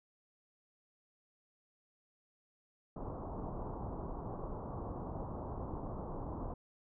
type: low-pass noise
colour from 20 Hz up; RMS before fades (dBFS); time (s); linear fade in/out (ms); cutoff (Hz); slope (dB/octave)
pink; -42; 2.96-6.54; 5; 1100; 48
effects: none